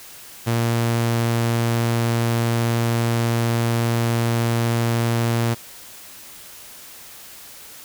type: tone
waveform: sawtooth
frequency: 116.54 Hz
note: A#2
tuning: in tune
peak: -14 dBFS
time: 0.46-5.55 s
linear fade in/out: 20 ms
effects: white hiss -41 dBFS RMS until 7.84 s